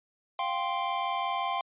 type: chord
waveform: square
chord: F suspended second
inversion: none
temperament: equal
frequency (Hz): 698.5 / 784 / 1046.5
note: F5 / G5 / C6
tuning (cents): 0 / 0 / 0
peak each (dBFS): -35 / -34 / -32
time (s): 0.39-1.61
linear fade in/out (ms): 2
effects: resampled to 8000 Hz